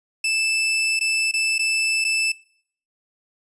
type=tone with dropouts; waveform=sawtooth; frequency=2637 Hz; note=E7; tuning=in tune; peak=-16 dBFS; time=0.24-2.32 s; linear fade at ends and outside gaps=5 ms; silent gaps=0.993-1.009 / 1.314-1.337 / 1.582-1.592 / 2.043-2.048 s; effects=noise-tail reverb RT60 0.6 s tail -22 dB re dry + resampled to 24000 Hz